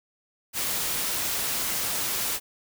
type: noise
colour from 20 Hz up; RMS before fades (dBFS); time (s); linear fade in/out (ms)
white; -28; 0.53-2.4; 50
effects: none